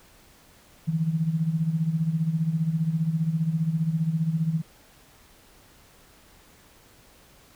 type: tone with tremolo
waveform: sine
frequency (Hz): 161.3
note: E3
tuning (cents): -37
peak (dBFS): -19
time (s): 0.87-4.62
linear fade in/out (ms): 20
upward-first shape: sine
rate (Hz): 15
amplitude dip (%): 70
effects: pink hiss -55 dBFS RMS until 7.55 s